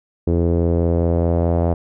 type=tone with low-pass filter sweep; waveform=sawtooth; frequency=84.8 Hz; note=E2; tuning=50 cents sharp; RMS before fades=-17 dBFS; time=0.27-1.74 s; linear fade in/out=5 ms; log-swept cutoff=410 to 660 Hz; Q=2.7; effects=none